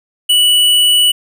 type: tone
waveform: square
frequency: 2952 Hz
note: F#7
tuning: 5 cents flat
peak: -8 dBFS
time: 0.29-1.12 s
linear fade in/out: 10 ms
effects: none